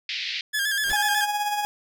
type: band-pass noise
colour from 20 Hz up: pink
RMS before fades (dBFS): -30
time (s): 0.09-0.41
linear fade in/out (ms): 2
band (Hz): 2000 to 4900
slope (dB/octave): 48
type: tone with vibrato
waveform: sawtooth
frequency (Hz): 1661.2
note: G#6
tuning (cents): 0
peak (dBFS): -19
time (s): 0.53-1.26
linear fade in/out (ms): 20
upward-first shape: square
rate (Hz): 8.1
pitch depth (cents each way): 55
type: noise with exponential growth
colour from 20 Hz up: pink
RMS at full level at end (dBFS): -31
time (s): 0.77-0.92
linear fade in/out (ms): 1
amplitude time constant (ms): 32
type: tone with tremolo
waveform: 40% pulse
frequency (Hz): 830.6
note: G#5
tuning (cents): 0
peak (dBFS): -21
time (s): 0.93-1.65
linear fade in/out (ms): 0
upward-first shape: sine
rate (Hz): 17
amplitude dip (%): 45
effects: none